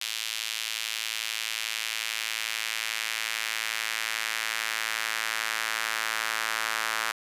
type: tone with high-pass filter sweep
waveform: sawtooth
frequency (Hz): 111.2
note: A2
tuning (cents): +19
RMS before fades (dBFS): -31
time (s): 0.01-7.12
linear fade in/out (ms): 5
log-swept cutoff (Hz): 3100 to 1400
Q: 1.5
effects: resampled to 32000 Hz